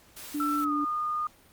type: noise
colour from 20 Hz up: white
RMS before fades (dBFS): -43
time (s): 0.16-0.65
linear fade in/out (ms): 10
type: tone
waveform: sine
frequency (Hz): 293.7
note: D4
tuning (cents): 0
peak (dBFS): -28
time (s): 0.34-0.85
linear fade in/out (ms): 10
type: tone with pitch glide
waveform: sine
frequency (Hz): 1333 to 1222.4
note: E6 to D#6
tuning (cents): +19 to -31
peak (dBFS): -27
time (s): 0.4-1.27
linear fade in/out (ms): 2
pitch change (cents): -150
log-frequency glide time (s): 0.6-0.72
effects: pink hiss -58 dBFS RMS until 1.52 s + Opus 48 kbps